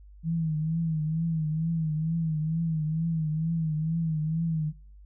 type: tone with vibrato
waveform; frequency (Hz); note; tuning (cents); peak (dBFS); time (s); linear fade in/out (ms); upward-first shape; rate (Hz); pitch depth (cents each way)
sine; 159.9; D#3; +48; -25; 0.23-4.73; 50; triangle; 2.2; 86
effects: noise-tail reverb RT60 0.4 s tail -19 dB re dry + added 50 Hz sine -47 dBFS peak until 5.05 s